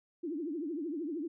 sine tone with vibrato, 314.4 Hz, D#4, 18 cents sharp, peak -34 dBFS, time 0.23-1.28 s, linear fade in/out 10 ms, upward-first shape triangle, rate 13 Hz, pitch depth 250 cents each way, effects none

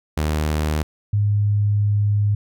sawtooth / sine tone pair in turn, 76.6 / 103.26 Hz, D#2 / G#2, -27 / -9 cents, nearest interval perfect fourth, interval 518 cents, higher second, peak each -15 dBFS, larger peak neither, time 0.17-0.83 / 1.13-2.35 s, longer second, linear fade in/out 5 ms, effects none

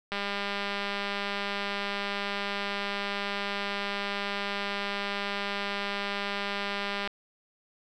click train, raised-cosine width 0.3 ms, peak -16 dBFS, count 1399, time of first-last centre 0.12-7.075 s, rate 201 Hz, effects none

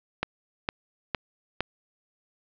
click train, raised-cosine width 0.3 ms, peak -9 dBFS, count 4, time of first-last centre 0.23-1.606 s, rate 2.18 Hz, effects low-pass 4000 Hz 12 dB/octave

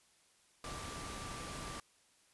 sine tone in noise, 1174.7 Hz, D6, in tune, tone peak -49 dBFS, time 0.64-1.8 s, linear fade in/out 2 ms, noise pink, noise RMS -45 dBFS, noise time 0.64-1.8 s, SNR -7 dB, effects white hiss -69 dBFS RMS until 2.33 s + resampled to 24000 Hz

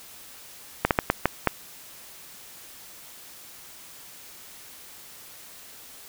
slowing click train, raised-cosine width 0.5 ms, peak -3 dBFS, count 6, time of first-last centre 0.85-1.473 s, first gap 58 ms, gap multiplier 1.39, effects white hiss -46 dBFS RMS until 6.08 s

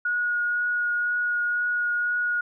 sine tone with vibrato, 1447 Hz, F#6, 39 cents flat, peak -22 dBFS, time 0.05-2.41 s, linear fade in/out 5 ms, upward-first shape triangle, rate 2 Hz, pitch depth 11 cents each way, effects none

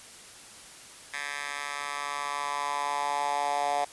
10% pulse tone with high-pass filter sweep, 143.8 Hz, D3, 36 cents flat, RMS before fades -31 dBFS, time 1.13-3.85 s, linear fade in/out 10 ms, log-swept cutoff 1600 to 720 Hz, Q 4, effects white hiss -48 dBFS RMS until 3.92 s + resampled to 24000 Hz

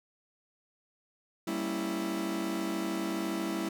40% pulse chord, G diminished seventh, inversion none, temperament equal with one note detuned, 196 / 230 / 277.2 / 329.6 Hz, G3 / Bb3 / Db4 / Fb4, 0 / -23 / 0 / 0 cents, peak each -36 / -39 / -39 / -33 dBFS, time 1.47-3.69 s, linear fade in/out 5 ms, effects none

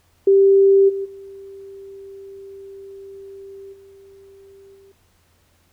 sine tone with level steps, 392 Hz, G4, in tune, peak -9 / -22 / -35 / -43 / -46 dBFS, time 0.27-4.92 s, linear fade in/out 5 ms, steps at 0.88 / 1.04 / 3.72 / 4.74 s, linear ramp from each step 20 ms, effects added 86 Hz sine -61 dBFS peak until 5.72 s + pink hiss -61 dBFS RMS until 5.72 s

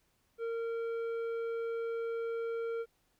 sine tone with tanh clipping, 460 Hz, A#4, 23 cents flat, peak -35 dBFS, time 0.38-2.86 s, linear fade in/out 50 ms, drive 9 dB, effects pink hiss -74 dBFS RMS until 3.19 s

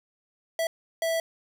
square tone bursts at uneven times, 657 Hz, E5, 6 cents flat, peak -25 dBFS, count 2, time 0.59-0.67 / 1.02-1.2 s, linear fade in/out 2 ms, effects none

